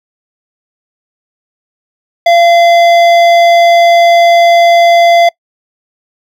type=tone with hard clipping; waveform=triangle; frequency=685 Hz; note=F5; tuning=34 cents flat; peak=-5 dBFS; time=2.26-5.29 s; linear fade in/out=5 ms; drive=16 dB; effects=noise-tail reverb RT60 0.1 s tail -25 dB re dry